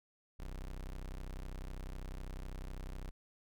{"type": "tone", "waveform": "35% pulse", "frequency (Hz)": 31.99, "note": "C1", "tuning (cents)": -38, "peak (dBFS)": -40, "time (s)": [0.39, 3.11], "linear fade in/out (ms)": 10, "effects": []}